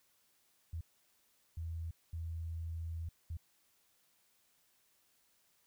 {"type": "tone bursts at uneven times", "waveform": "sine", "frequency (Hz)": 82.41, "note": "E2", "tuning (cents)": 0, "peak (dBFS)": -38, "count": 4, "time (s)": [[0.73, 0.81], [1.57, 1.91], [2.13, 3.09], [3.3, 3.37]], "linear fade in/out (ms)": 5, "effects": ["white hiss -73 dBFS RMS until 5.66 s"]}